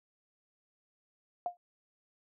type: tone with exponential decay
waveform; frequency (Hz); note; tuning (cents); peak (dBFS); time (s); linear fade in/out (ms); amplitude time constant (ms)
sine; 707; F5; +21; -27; 1.46-1.57; 1; 22
effects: none